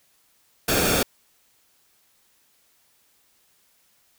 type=noise with comb filter; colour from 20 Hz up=pink; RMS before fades=-21 dBFS; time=0.68-1.03 s; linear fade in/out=5 ms; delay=1 ms; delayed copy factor=-0.6; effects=white hiss -63 dBFS RMS until 4.18 s